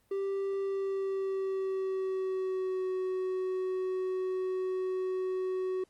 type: tone with pitch glide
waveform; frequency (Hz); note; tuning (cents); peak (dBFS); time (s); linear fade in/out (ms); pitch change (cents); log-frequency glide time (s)
triangle; 392 to 372.6; G4 to F#4; 0 to +12; -28; 0.11-5.84; 5; -88; 0.58-2.88
effects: pink hiss -70 dBFS RMS until 5.89 s + Opus 24 kbps